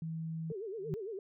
sine tone, 161.9 Hz, E3, 31 cents flat, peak -36 dBFS, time 0.02-0.52 s, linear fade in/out 2 ms
sine tone with vibrato, 415.3 Hz, G#4, in tune, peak -38 dBFS, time 0.5-1.19 s, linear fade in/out 2 ms, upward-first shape sine, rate 8.8 Hz, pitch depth 190 cents each way
sine tone with exponential growth, 156.7 Hz, D#3, 13 cents sharp, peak -29 dBFS, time 0.78-0.94 s, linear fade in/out 0 ms, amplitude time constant 34 ms
effects none

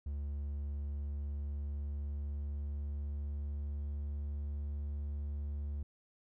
triangle tone with pitch glide, 71.7 to 72.45 Hz, D2 to D2, -41 to -23 cents, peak -34 dBFS, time 0.06-5.83 s, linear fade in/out 5 ms, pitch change +18 cents, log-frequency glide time 0.42-4.77 s, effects none

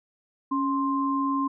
sine tone pair together, 277.2 / 1049.4 Hz, C#4 / C6, 0 / +5 cents, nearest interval octave + major seventh, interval 2305 cents, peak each -25 / -26 dBFS, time 0.51-1.48 s, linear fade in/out 10 ms, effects none

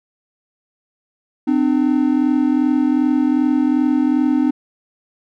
triangle tone pair together, 258.2 / 300.8 Hz, C4 / D4, -23 / +42 cents, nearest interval minor third, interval 265 cents, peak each -14 dBFS, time 1.47-4.51 s, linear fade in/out 10 ms, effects none

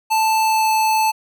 square tone with pitch glide, 880 to 874.9 Hz, A5 to A5, 0 to -10 cents, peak -15 dBFS, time 0.1-1.12 s, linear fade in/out 20 ms, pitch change -10 cents, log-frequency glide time 0.43-0.7 s, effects none

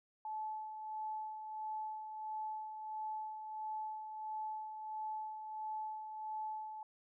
sine tone with tremolo, 865 Hz, A5, 30 cents flat, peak -38 dBFS, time 0.25-6.83 s, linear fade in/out 2 ms, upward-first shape sine, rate 1.5 Hz, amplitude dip 50%, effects none

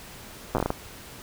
slowing click train, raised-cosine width 1 ms, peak -10 dBFS, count 8, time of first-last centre 0.55-0.704 s, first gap 8 ms, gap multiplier 1.33, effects pink hiss -44 dBFS RMS until 1.22 s

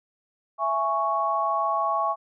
sine chord, C# minor, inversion first, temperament just, 665.2 / 831.5 / 1108.7 Hz, E5 / G#5 / C#6, +16 / +2 / 0 cents, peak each -28 / -28 / -24 dBFS, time 0.58-2.16 s, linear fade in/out 50 ms, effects none

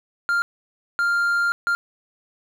triangle tone bursts at uneven times, 1397 Hz, F6, in tune, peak -16 dBFS, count 3, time 0.29-0.42 / 0.99-1.52 / 1.67-1.75 s, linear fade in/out 0 ms, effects none

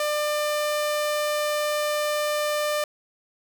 sawtooth tone, 597 Hz, D5, 28 cents sharp, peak -19 dBFS, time 0-2.84 s, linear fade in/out 2 ms, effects none

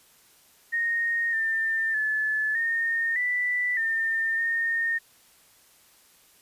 sine tone with pitch steps, 1856 / 1796 / 1730 / 1835 / 1976 / 1807 / 1835 Hz, A#6 / A6 / A6 / A#6 / B6 / A6 / A#6, -8 / +35 / -30 / -28 / 0 / +46 / -28 cents, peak -23 dBFS, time 0.72-4.99 s, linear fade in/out 20 ms, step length 610 ms, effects white hiss -58 dBFS RMS until 6.41 s + resampled to 32000 Hz

